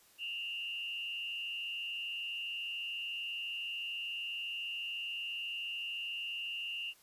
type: tone with frequency modulation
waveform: sine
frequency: 2794 Hz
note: F7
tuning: in tune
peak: -37 dBFS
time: 0.18-6.94 s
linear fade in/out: 50 ms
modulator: 161 Hz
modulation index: 0.62
effects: white hiss -64 dBFS RMS until 7.02 s + resampled to 32000 Hz